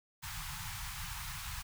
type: band-stop noise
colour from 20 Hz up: pink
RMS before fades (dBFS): -42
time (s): 0.22-1.63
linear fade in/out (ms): 20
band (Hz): 160 to 840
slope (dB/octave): 48
effects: none